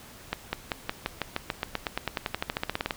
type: accelerating click train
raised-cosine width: 0.3 ms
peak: -11 dBFS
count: 25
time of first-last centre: 0.33-2.908 s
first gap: 200 ms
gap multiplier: 0.94
effects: pink hiss -48 dBFS RMS until 2.96 s